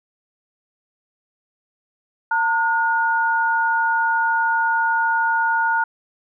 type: tone pair together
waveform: sine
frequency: 908 / 1441.4 Hz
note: A#5 / F#6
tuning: -46 / -46 cents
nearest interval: minor sixth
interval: 800 cents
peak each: -19 dBFS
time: 2.31-5.84 s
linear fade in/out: 5 ms
effects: none